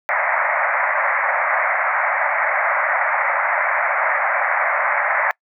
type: band-pass noise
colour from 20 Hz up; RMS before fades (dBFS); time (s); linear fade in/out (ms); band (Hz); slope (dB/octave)
white; -19; 0.09-5.31; 0; 560 to 2200; 96
effects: noise-tail reverb RT60 0.1 s tail -25 dB re dry